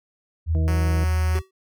sine tone with pitch glide, 81 to 79.42 Hz, E2 to D#2, -30 to +36 cents, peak -18 dBFS, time 0.46-1.42 s, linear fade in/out 50 ms, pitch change -34 cents, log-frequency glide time 0.61-0.99 s
harmonic tone, 160.2 Hz, E3, 49 cents flat, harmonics 1 / 2 / 3 / 4, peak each -27 / -33 / -37 / -39 dBFS, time 0.55-1.04 s, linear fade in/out 0 ms
5% pulse tone, 185 Hz, F#3, in tune, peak -20 dBFS, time 0.68-1.39 s, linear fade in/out 0 ms
square tone with exponential decay, 380 Hz, F#4, 46 cents sharp, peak -28 dBFS, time 1.35-1.51 s, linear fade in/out 5 ms, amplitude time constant 33 ms
effects none

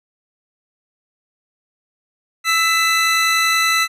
25% pulse tone pair together, 1318.5 / 2003 Hz, E6 / B6, 0 / +24 cents, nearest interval perfect fifth, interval 724 cents, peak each -13 dBFS, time 2.44-3.88 s, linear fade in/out 50 ms, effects low-pass 11000 Hz 12 dB/octave

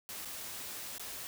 white noise with dropouts, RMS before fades -43 dBFS, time 0.09-1.27 s, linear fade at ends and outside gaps 0 ms, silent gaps 0.249-0.255 / 0.981-0.996 s, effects none

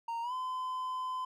triangle tone with pitch glide, 926 to 1021.5 Hz, A#5 to C6, -12 to -42 cents, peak -32 dBFS, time 0.08-1.25 s, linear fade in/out 5 ms, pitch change +170 cents, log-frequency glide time 0.22-0.33 s, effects none

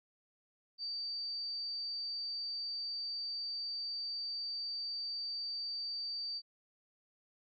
sine tone, 4628 Hz, D8, 26 cents flat, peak -37 dBFS, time 0.78-6.42 s, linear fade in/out 50 ms, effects none

